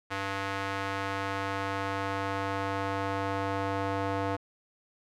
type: tone with band-pass filter sweep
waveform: square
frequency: 98 Hz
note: G2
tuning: in tune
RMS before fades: -32 dBFS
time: 0.1-4.37 s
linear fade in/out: 20 ms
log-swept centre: 1600 to 780 Hz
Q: 0.91
effects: none